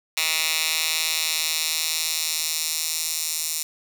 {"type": "tone with high-pass filter sweep", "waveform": "10% pulse", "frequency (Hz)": 159, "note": "D#3", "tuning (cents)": 38, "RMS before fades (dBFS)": -25, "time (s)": [0.17, 3.63], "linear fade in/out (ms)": 2, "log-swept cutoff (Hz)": [2800, 6400], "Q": 1.1, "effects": []}